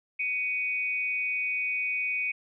sine tone pair together, 2250 / 2489 Hz, C#7 / D#7, +25 / 0 cents, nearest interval major second, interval 175 cents, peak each -30 / -29 dBFS, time 0.19-2.32 s, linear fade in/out 10 ms, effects none

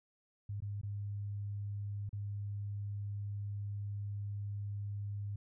sine tone with dropouts, 101.8 Hz, G#2, 34 cents flat, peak -37 dBFS, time 0.49-5.36 s, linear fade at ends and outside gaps 5 ms, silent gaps 0.604-0.621 / 0.814-0.832 / 2.093-2.129 s, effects none

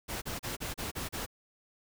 pink noise bursts, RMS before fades -37 dBFS, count 7, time 0.08-1.264 s, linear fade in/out 20 ms, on 140 ms, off 34 ms, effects none

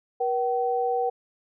sine tone pair together, 479.8 / 764 Hz, A#4 / G5, +50 / -45 cents, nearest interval minor sixth, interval 805 cents, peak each -25 dBFS, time 0.2-1.1 s, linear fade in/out 10 ms, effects none

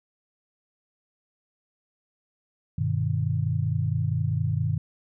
sine chord, G augmented, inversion none, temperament just, 98 / 122.5 / 153.12 Hz, G2 / B2 / D#3, 0 / -14 / -27 cents, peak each -27 dBFS, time 2.78-4.78 s, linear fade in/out 5 ms, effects none

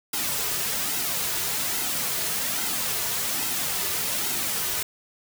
white noise with flanger, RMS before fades -27 dBFS, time 0.13-4.83 s, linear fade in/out 5 ms, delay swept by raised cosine 1.7 to 3.8 ms, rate 1.2 Hz, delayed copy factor -0.55, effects none

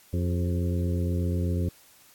harmonic tone with a mistuned harmonic, 88.2 Hz, F2, 18 cents sharp, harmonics 1 / 2 / 3 / 4 / 5 / 6, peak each -25 / -31 / -35 / -37 / -39 / -41 dBFS, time 0.13-1.69 s, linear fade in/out 5 ms, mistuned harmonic 5, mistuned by -50 cents, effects white hiss -56 dBFS RMS until 2.14 s + AAC 64 kbps

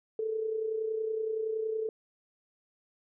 sine tone with amplitude modulation, 440 Hz, A4, in tune, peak -27 dBFS, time 0.19-1.89 s, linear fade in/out 2 ms, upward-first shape sine, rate 30.7 Hz, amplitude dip 55%, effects none

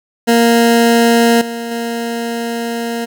20% pulse tone with level steps, 233.1 Hz, A#3, in tune, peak -3 / -16 / -13 dBFS, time 0.27-3.06 s, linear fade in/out 20 ms, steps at 1.41 / 1.71 s, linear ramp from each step 5 ms, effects none

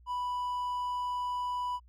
triangle tone, 987.8 Hz, B5, in tune, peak -29 dBFS, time 0.06-1.8 s, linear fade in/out 50 ms, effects added 60 Hz sine -55 dBFS peak until 1.88 s

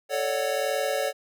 square chord, D major seventh, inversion second, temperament equal with one note detuned, 440 / 554.4 / 595.9 / 740 Hz, A4 / C#5 / D5 / F#5, 0 / 0 / +25 / 0 cents, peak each -33 / -28 / -32 / -33 dBFS, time 0.09-1.13 s, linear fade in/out 50 ms, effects none

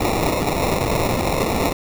white noise with sample-and-hold, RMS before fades -20 dBFS, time 0-1.73 s, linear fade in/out 5 ms, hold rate 1575 Hz, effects none

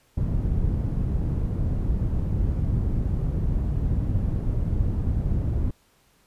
white low-pass noise, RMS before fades -24 dBFS, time 0.17-5.71 s, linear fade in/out 5 ms, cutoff 100 Hz, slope 12 dB/octave, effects pink hiss -62 dBFS RMS until 6.26 s + resampled to 32000 Hz

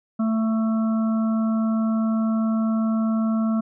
harmonic tone, 221.9 Hz, A3, 15 cents sharp, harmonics 1 / 3 / 5 / 6, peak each -19 / -33 / -37 / -36 dBFS, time 0.19-3.61 s, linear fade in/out 10 ms, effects none

